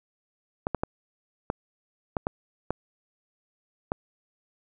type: clicks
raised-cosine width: 1 ms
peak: -12 dBFS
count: 8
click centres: 0.669 / 0.747 / 0.835 / 1.501 / 2.168 / 2.269 / 2.706 / 3.919 s
effects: none